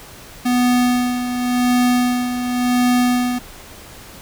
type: tone with tremolo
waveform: square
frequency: 246.9 Hz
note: B3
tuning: in tune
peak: -13 dBFS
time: 0.45-3.39 s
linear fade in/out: 10 ms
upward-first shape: sine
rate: 0.91 Hz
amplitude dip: 60%
effects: pink hiss -39 dBFS RMS until 4.21 s